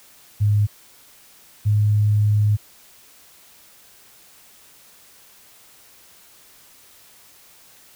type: tone pair in turn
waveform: sine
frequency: 103.83 / 104.85 Hz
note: G#2 / G#2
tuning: 0 / +17 cents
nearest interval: unison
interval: 17 cents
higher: second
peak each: -14 / -14 dBFS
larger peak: neither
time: 0.4-0.67 / 1.65-2.57 s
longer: second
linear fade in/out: 20 ms
effects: white hiss -50 dBFS RMS until 7.95 s